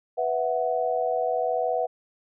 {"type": "chord", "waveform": "sine", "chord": "B suspended fourth", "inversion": "none", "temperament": "equal", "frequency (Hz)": [493.9, 659.3, 740], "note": ["B4", "E5", "F#5"], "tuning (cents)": [0, 0, 0], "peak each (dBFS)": -27, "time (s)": [0.17, 1.87], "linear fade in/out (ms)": 20, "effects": []}